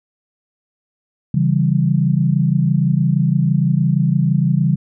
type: chord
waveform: sine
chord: C# diminished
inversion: none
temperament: equal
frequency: 138.59 / 164.81 / 196 Hz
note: C#3 / E3 / G3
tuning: 0 / 0 / 0 cents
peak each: -16 / -16 / -19 dBFS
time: 1.34-4.76 s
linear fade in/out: 5 ms
effects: none